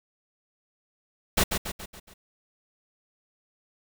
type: noise with echo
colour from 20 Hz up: pink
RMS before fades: -21 dBFS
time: 1.37-1.44 s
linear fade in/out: 10 ms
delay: 140 ms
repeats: 5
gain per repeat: -6 dB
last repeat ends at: 2.14 s
effects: none